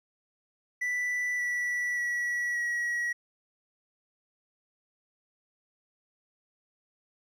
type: tone with pitch steps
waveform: triangle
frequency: 1975.5 / 1955.1 / 1934.8 / 1914.8 Hz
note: B6 / B6 / B6 / A#6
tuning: 0 / -18 / -36 / +46 cents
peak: -26 dBFS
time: 0.81-3.13 s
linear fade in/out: 10 ms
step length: 580 ms
effects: none